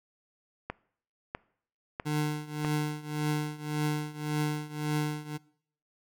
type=click train; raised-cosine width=0.5 ms; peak=-18 dBFS; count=4; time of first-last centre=0.7-2.648 s; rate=1.54 Hz
type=tone with tremolo; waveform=25% pulse; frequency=150.6 Hz; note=D3; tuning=44 cents sharp; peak=-22 dBFS; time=2.05-5.38 s; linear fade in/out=20 ms; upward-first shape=triangle; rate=1.8 Hz; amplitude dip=90%
effects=noise-tail reverb RT60 0.6 s tail -22 dB re dry